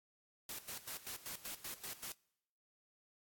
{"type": "noise with tremolo", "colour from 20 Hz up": "white", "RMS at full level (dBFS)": -45, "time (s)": [0.49, 2.12], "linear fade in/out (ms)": 2, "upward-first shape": "square", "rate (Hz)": 5.2, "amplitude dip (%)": 80, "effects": ["noise-tail reverb RT60 0.8 s tail -26 dB re dry", "AAC 64 kbps"]}